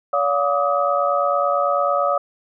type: tone cluster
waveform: sine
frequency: 570 / 708 / 1174 / 1263 Hz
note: C#5 / F5 / D6 / D#6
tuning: +48 / +23 / -1 / +26 cents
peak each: -20 / -23 / -25 / -21 dBFS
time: 0.13-2.18 s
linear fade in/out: 5 ms
effects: none